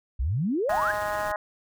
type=exponential sweep; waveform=sine; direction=up; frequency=55 to 1760 Hz; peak=-23 dBFS; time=0.19-0.92 s; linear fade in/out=10 ms
type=harmonic tone; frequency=208.1 Hz; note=G#3; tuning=4 cents sharp; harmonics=3 / 4 / 5 / 6 / 7 / 8 / 9; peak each=-30 / -32 / -34 / -36 / -37 / -38 / -39 dBFS; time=0.69-1.36 s; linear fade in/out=2 ms
type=noise with tremolo; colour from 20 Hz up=pink; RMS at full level=-40 dBFS; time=0.69-1.32 s; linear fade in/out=5 ms; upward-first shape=triangle; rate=16 Hz; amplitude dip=25%
effects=none